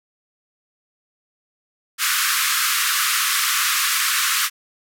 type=band-pass noise; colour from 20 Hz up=pink; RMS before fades=-20 dBFS; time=1.98-4.5 s; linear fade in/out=50 ms; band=1100 to 16000 Hz; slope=96 dB/octave; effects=none